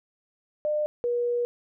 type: tone pair in turn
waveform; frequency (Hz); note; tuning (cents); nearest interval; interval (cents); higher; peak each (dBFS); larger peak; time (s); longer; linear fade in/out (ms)
sine; 602 / 481.2; D5 / B4; +43 / -45; major third; 388; first; -23; neither; 0.65-0.86 / 1.04-1.45; second; 0
effects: none